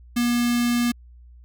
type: tone with notch filter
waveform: square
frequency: 239.7 Hz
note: A#3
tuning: 48 cents sharp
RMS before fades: -21 dBFS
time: 0.16-0.92 s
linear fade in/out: 10 ms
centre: 600 Hz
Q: 0.51
effects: added 60 Hz sine -44 dBFS peak until 1.44 s

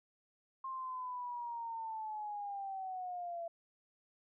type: linear sweep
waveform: sine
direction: down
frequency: 1064 to 670 Hz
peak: -39 dBFS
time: 0.64-3.48 s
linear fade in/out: 5 ms
effects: none

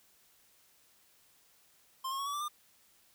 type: tone with pitch steps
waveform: square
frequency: 1053 / 1081.4 / 1110.5 / 1140.4 / 1171.1 / 1202.6 Hz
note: C6 / C#6 / C#6 / C#6 / D6 / D6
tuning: +11 / -43 / +3 / +49 / -5 / +41 cents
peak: -35 dBFS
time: 2.04-2.484 s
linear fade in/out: 10 ms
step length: 74 ms
effects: white hiss -66 dBFS RMS until 3.14 s

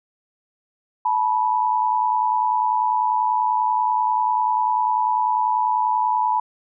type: tone pair together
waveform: sine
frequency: 868 / 978.2 Hz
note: A5 / B5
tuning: -24 / -17 cents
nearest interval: major second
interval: 207 cents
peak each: -21 / -19 dBFS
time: 1.05-6.4 s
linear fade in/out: 5 ms
effects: none

